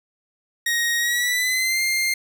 sawtooth tone with pitch glide, 1878 to 2108 Hz, A#6 to C7, +12 to +12 cents, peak -16 dBFS, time 0.66-2.14 s, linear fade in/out 5 ms, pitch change +200 cents, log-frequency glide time 0.98-1.81 s, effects none

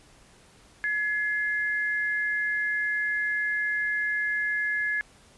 sine tone pair together, 1696.3 / 2097 Hz, G#6 / C7, +36 / +3 cents, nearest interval major third, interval 367 cents, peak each -25 / -33 dBFS, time 0.84-5.01 s, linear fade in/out 0 ms, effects pink hiss -56 dBFS RMS until 5.37 s + resampled to 24000 Hz

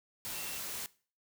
sine tone in noise, 2700 Hz, E7, 41 cents sharp, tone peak -49 dBFS, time 0.34-0.58 s, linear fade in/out 0 ms, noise white, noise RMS -40 dBFS, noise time 0.25-0.86 s, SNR -12 dB, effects noise-tail reverb RT60 0.4 s tail -20 dB re dry

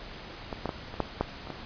clicks, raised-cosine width 1 ms, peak -19 / -15 / -16 / -26 / -11 / -11 / -27 / -22 dBFS, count 8, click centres 0.528 / 0.657 / 0.692 / 0.941 / 1.003 / 1.21 / 1.472 / 1.503 s, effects pink hiss -43 dBFS RMS until 1.65 s + resampled to 11025 Hz

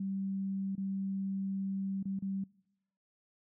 sine tone with dropouts, 194.1 Hz, G3, 17 cents flat, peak -33 dBFS, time 0-2.44 s, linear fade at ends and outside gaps 5 ms, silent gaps 0.754-0.778 / 2.029-2.054 / 2.191-2.222 s, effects noise-tail reverb RT60 0.9 s tail -24 dB re dry

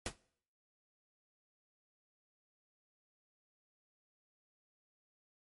pink noise with exponential decay, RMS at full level -32 dBFS, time 0.06-0.16 s, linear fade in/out 2 ms, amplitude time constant 20 ms, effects noise-tail reverb RT60 0.6 s tail -21 dB re dry + MP3 48 kbps

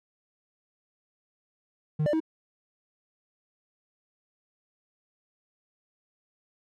triangle tone with pitch steps, 152.7 / 593 / 318.8 Hz, D#3 / D5 / D#4, -32 / +17 / +42 cents, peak -21 dBFS, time 1.99-2.203 s, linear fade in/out 10 ms, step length 71 ms, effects none

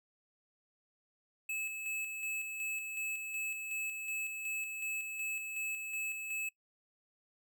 square tone with tremolo, 2600 Hz, E7, 24 cents flat, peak -36 dBFS, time 1.49-6.49 s, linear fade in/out 5 ms, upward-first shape square, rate 2.7 Hz, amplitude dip 40%, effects noise-tail reverb RT60 0.1 s tail -20 dB re dry

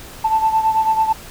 sine beating tone pair, 880 / 889.1 Hz, A5 / A5, 0 / +18 cents, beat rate 9.1 Hz, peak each -14 / -19 dBFS, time 0.24-1.13 s, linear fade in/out 10 ms, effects tanh soft clip ceiling -6 dBFS + pink hiss -37 dBFS RMS until 1.3 s

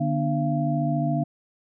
sine tone cluster, 148.8 / 243.8 / 297.6 / 684 Hz, D3 / B3 / D4 / F5, +23 / -22 / +23 / -36 cents, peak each -24 / -28 / -29 / -28 dBFS, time 0-1.24 s, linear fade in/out 10 ms, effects none

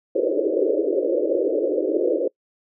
white band-pass noise, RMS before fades -21 dBFS, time 0.15-2.28 s, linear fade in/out 5 ms, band 300 to 570 Hz, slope 96 dB/octave, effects noise-tail reverb RT60 0.1 s tail -26 dB re dry

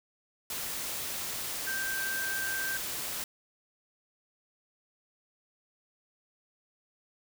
sine tone in noise, 1568 Hz, G6, in tune, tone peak -32 dBFS, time 1.67-2.77 s, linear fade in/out 2 ms, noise white, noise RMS -36 dBFS, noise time 0.5-3.24 s, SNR +1 dB, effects none

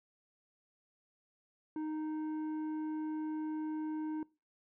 sine tone with tanh clipping, 310 Hz, D#4, 6 cents flat, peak -37 dBFS, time 1.76-4.23 s, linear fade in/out 2 ms, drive 8 dB, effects noise-tail reverb RT60 0.3 s tail -23 dB re dry

